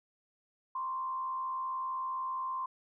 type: tone with frequency modulation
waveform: sine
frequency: 1046.5 Hz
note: C6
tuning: in tune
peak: -33 dBFS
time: 0.75-2.66 s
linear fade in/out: 5 ms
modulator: 75.4 Hz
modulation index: 0.45
effects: none